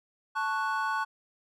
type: chord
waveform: triangle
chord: F# minor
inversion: first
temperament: equal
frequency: 880 / 1108.7 / 1480 Hz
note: A5 / C#6 / F#6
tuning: 0 / 0 / 0 cents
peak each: -30 dBFS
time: 0.35-1.05 s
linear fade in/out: 20 ms
effects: none